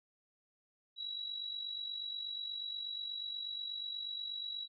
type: tone with amplitude modulation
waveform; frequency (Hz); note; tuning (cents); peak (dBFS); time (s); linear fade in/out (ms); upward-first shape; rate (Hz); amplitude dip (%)
sine; 3896; B7; -24; -36; 0.96-4.68; 50; sine; 48.3; 60
effects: none